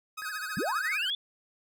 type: tone with tremolo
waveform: sawtooth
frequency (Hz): 1264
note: D#6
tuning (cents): +27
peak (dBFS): -31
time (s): 0.17-0.98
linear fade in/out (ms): 10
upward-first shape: sine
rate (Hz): 12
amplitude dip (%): 85
type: tone with vibrato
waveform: square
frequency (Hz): 1568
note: G6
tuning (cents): 0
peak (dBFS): -36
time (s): 0.22-1.1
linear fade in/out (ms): 0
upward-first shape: triangle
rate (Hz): 15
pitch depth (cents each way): 170
type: linear sweep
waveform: sine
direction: up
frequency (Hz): 133.3 to 3520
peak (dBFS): -28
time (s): 0.57-1.15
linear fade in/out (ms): 2
effects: none